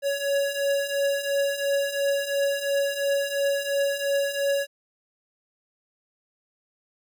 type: beating tone pair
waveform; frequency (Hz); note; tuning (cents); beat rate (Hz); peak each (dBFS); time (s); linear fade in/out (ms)
square; 558 / 560.9; C#5 / C#5; +11 / +20; 2.9; -29 / -25; 0.02-4.67; 50
effects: none